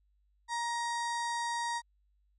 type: harmonic tone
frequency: 941 Hz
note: A#5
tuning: 16 cents sharp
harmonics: 1 / 2 / 4 / 5 / 6 / 7 / 8 / 9 / 10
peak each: -33 / -39 / -45 / -47 / -49 / -50 / -51 / -52 / -53 dBFS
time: 0.48-1.82 s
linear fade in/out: 50 ms
effects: added 50 Hz sine -68 dBFS peak until 2.38 s